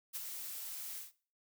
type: noise with ADSR envelope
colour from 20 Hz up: blue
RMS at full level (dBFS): -39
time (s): 0.13-1.12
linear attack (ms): 30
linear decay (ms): 23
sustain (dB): -5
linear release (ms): 150
effects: noise-tail reverb RT60 0.4 s tail -18 dB re dry